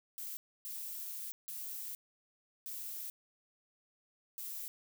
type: noise bursts at uneven times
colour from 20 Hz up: violet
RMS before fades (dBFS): -43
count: 5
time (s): 0.18-0.37 / 0.65-1.32 / 1.48-1.95 / 2.66-3.1 / 4.38-4.68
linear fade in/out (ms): 0
effects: none